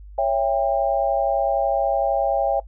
sine chord, C# diminished, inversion none, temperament just, 554.4 / 665.2 / 798.3 Hz, C#5 / E5 / G5, 0 / +16 / +31 cents, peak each -22 dBFS, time 0.18-2.6 s, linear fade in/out 5 ms, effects noise-tail reverb RT60 0.1 s tail -21 dB re dry + added 50 Hz sine -38 dBFS peak until 2.67 s

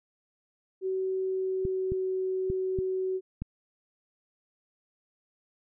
sine tone with pitch glide, 378 to 375.4 Hz, F#4 to F#4, +37 to +25 cents, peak -27 dBFS, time 0.81-3.21 s, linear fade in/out 50 ms, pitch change -12 cents, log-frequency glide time 1.23-2.05 s
clicks, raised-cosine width 5 ms, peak -21 dBFS, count 5, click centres 1.652 / 1.92 / 2.501 / 2.788 / 3.42 s
effects none

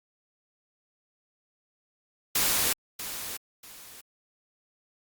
white noise with echo, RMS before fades -25 dBFS, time 2.35-2.73 s, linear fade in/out 5 ms, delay 640 ms, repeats 2, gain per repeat -11 dB, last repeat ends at 4.01 s, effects Opus 48 kbps

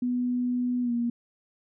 sine tone with pitch glide, 246.9 to 237.1 Hz, B3 to A#3, 0 to +30 cents, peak -24 dBFS, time 0.02-1.1 s, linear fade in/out 5 ms, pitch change -70 cents, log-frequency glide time 0.82-0.92 s, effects none

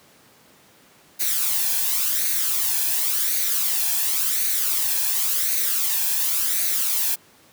blue noise with flanger, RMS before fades -22 dBFS, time 1.19-7.16 s, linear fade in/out 20 ms, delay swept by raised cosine 0.47 to 1.21 ms, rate 0.92 Hz, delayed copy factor +0.55, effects pink hiss -53 dBFS RMS until 7.52 s + high-pass 150 Hz 12 dB/octave

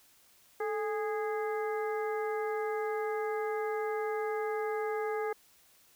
harmonic tone with a mistuned harmonic, 413 Hz, G#4, 10 cents flat, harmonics 1 / 2 / 3 / 4 / 5, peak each -32 / -38 / -42 / -44 / -46 dBFS, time 0.6-5.33 s, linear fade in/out 5 ms, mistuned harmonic 1, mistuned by +90 cents, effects white hiss -63 dBFS RMS until 5.95 s

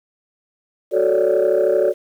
sine chord, D major seventh, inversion first, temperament equal, 370 / 440 / 554.4 / 587.3 Hz, F#4 / A4 / C#5 / D5, 0 / 0 / 0 / 0 cents, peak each -18 dBFS, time 0.91-1.94 s, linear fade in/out 50 ms, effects tanh soft clip ceiling -8 dBFS + 8-bit

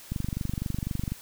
click train, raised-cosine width 5 ms, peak -17 dBFS, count 25, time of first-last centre 0.12-1.12 s, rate 24 Hz, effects white hiss -48 dBFS RMS until 1.21 s

